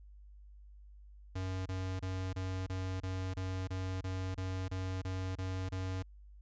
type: tone bursts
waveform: square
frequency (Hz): 93.5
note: F#2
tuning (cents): +19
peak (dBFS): -36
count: 14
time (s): 1.35-6.028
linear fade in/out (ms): 10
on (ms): 310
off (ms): 26
effects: added 50 Hz sine -52 dBFS peak until 6.41 s + resampled to 16000 Hz